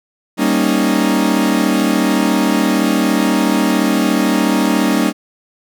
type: chord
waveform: 40% pulse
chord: Eb dominant seventh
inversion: first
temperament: equal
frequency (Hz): 196 / 233.1 / 277.2 / 311.1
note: G3 / Bb3 / Db4 / Eb4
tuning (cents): 0 / 0 / 0 / 0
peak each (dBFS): -17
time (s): 0.37-5.13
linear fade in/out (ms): 50
effects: none